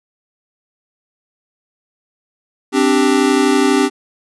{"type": "chord", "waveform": "square", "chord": "C suspended second", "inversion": "none", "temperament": "equal", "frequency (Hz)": [261.6, 293.7, 392], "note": ["C4", "D4", "G4"], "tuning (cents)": [0, 0, 0], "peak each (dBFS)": -16, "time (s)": [2.72, 3.9], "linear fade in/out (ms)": 50, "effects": ["resampled to 24000 Hz"]}